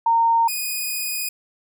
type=tone pair in turn; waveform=sine / 5% pulse; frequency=920 / 2479 Hz; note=A#5 / D#7; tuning=-23 / -7 cents; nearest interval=octave + perfect fourth; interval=1716 cents; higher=second; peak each=-14 dBFS; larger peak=neither; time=0.06-0.48 / 0.48-1.29 s; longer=second; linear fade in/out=5 ms; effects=none